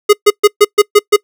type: tone bursts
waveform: square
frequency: 415.3 Hz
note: G#4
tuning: in tune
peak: -3 dBFS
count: 7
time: 0.09-1.164 s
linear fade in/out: 10 ms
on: 42 ms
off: 130 ms
effects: noise-tail reverb RT60 0.1 s tail -25 dB re dry